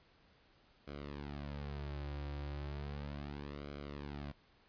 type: tone with flanger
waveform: sawtooth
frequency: 71.9 Hz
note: D2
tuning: 36 cents flat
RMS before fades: -44 dBFS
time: 0.87-4.32 s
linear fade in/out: 10 ms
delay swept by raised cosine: 1.1 to 4.7 ms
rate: 0.35 Hz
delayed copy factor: -0.75
effects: pink hiss -68 dBFS RMS until 4.68 s + resampled to 11025 Hz